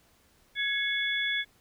sine tone cluster, 1672 / 2192 / 3424 Hz, G#6 / C#7 / A7, +11 / -20 / -48 cents, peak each -31 dBFS, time 0.55-1.45 s, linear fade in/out 50 ms, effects pink hiss -64 dBFS RMS until 1.6 s

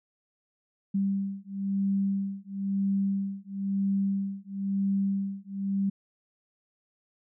sine beating tone pair, 196 / 197 Hz, G3 / G3, 0 / +9 cents, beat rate 1 Hz, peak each -29 dBFS, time 0.94-5.9 s, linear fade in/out 10 ms, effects none

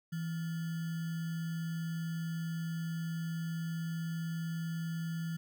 sine tone with sample-and-hold, 164.81 Hz, E3, in tune, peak -34 dBFS, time 0.12-5.37 s, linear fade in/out 10 ms, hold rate 1575 Hz, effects none

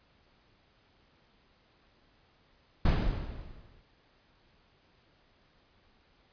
brown noise with exponential decay, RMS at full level -21 dBFS, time 2.85-3.82 s, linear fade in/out 5 ms, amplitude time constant 210 ms, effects pink hiss -66 dBFS RMS until 6.32 s + resampled to 11025 Hz

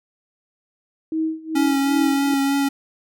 sine tone with tremolo, 318.5 Hz, D#4, 41 cents sharp, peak -18 dBFS, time 1.12-2.34 s, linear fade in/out 2 ms, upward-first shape sine, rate 2.5 Hz, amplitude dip 90%
square tone with vibrato, 277.2 Hz, C#4, in tune, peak -18 dBFS, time 1.55-2.69 s, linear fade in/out 10 ms, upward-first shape triangle, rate 3.2 Hz, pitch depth 19 cents each way
effects none

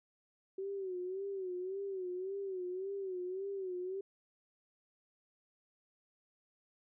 sine tone with vibrato, 378 Hz, F#4, 37 cents sharp, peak -37 dBFS, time 0.58-4.01 s, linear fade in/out 5 ms, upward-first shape sine, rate 1.8 Hz, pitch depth 90 cents each way, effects none

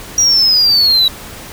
sine linear sweep, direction down, 5760 to 3878 Hz, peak -5 dBFS, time 0.18-1.08 s, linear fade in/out 2 ms, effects tanh soft clip ceiling -6 dBFS + pink hiss -31 dBFS RMS until 1.52 s

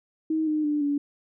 sine tone with pitch steps, 316.2 / 306.1 / 296.4 / 287 Hz, D#4 / D#4 / D4 / D4, +28 / -28 / +16 / -40 cents, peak -22 dBFS, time 0.3-0.98 s, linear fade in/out 5 ms, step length 170 ms, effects none

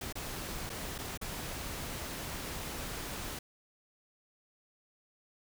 pink noise with dropouts, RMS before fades -40 dBFS, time 0.01-3.39 s, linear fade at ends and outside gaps 5 ms, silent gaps 0.126-0.154 / 0.695-0.7 / 0.981-0.986 / 1.175-1.213 s, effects none

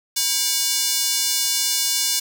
square tone with high-pass filter, 321.6 Hz, E4, 43 cents flat, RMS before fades -21 dBFS, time 0.16-2.2 s, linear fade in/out 10 ms, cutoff 5000 Hz, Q 1.2, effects none

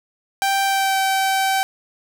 sawtooth tone with pitch glide, 784 to 771.9 Hz, G5 to G5, 0 to -27 cents, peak -13 dBFS, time 0.42-1.63 s, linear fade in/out 0 ms, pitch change -27 cents, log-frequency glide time 0.64-0.98 s, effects none

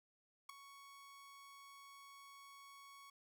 sawtooth tone with ADSR envelope, 1112 Hz, C#6, 5 cents sharp, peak -40 dBFS, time 0.49-3.1 s, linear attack 6 ms, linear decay 5 ms, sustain -13 dB, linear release 4 ms, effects none

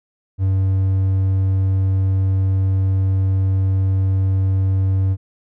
triangle tone, 95.6 Hz, G2, 43 cents flat, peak -12 dBFS, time 0.38-5.17 s, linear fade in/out 50 ms, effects none

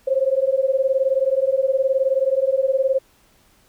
sine beating tone pair, 523.3 / 542.3 Hz, C5 / C#5, 0 / -38 cents, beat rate 19 Hz, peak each -19 dBFS, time 0.07-2.99 s, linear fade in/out 10 ms, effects pink hiss -57 dBFS RMS until 3.68 s

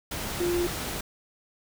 sine tone in noise, 349.2 Hz, F4, in tune, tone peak -24 dBFS, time 0.4-0.67 s, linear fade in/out 5 ms, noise pink, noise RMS -33 dBFS, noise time 0.11-1.01 s, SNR +6 dB, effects none

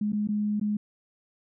sine tone with dropouts, 209.1 Hz, G#3, 12 cents sharp, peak -24 dBFS, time 0.01-0.77 s, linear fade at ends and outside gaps 5 ms, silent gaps 0.122-0.13 / 0.274-0.287 / 0.598-0.612 s, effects none

